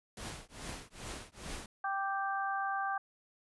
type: noise with tremolo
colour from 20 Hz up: pink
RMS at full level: -41 dBFS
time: 0.17-1.66 s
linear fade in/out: 2 ms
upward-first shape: triangle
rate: 2.4 Hz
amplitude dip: 100%
type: harmonic tone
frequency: 392 Hz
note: G4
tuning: in tune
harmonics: 2 / 3 / 4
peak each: -35 / -37 / -38 dBFS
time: 1.84-2.98 s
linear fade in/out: 5 ms
effects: resampled to 24000 Hz